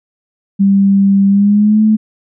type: tone with pitch glide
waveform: sine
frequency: 197.1 to 216.2 Hz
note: G3 to A3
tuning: +10 to -30 cents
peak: -6 dBFS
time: 0.59-1.97 s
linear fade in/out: 20 ms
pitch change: +160 cents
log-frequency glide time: 1.28-1.82 s
effects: none